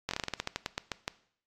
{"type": "slowing click train", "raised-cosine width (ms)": 0.2, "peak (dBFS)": -14, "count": 15, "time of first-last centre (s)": [0.09, 1.079], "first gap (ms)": 21, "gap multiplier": 1.17, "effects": ["noise-tail reverb RT60 0.6 s tail -19 dB re dry", "AAC 48 kbps"]}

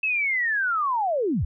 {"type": "linear sweep", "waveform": "sine", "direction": "down", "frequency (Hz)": [2637, 50.4], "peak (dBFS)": -21, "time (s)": [0.03, 1.45], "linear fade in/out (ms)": 5, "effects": []}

